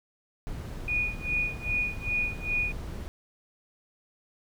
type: noise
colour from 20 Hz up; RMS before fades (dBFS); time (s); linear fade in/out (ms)
brown; -36; 0.47-3.08; 0
type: tone with tremolo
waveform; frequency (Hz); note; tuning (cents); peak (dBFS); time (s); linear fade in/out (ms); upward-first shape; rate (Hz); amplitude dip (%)
sine; 2459; D#7; -21; -24; 0.88-2.72; 2; sine; 2.5; 95
effects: none